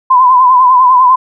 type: tone with vibrato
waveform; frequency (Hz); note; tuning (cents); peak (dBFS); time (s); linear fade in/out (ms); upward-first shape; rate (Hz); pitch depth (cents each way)
sine; 1013; B5; +44; -3; 0.1-1.16; 10; triangle; 10; 71
effects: none